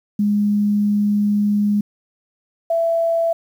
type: tone pair in turn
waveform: sine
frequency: 206.4 / 666.3 Hz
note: G#3 / E5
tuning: -10 / +18 cents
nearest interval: octave + minor sixth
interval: 2028 cents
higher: second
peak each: -14 / -15 dBFS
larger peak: first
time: 0.19-1.81 / 2.7-3.33 s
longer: first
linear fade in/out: 5 ms
effects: 8-bit